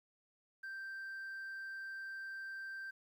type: tone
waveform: sine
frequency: 1568 Hz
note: G6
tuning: in tune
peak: -40 dBFS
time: 0.63-2.91 s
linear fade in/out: 10 ms
effects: tanh soft clip ceiling -42 dBFS + 12-bit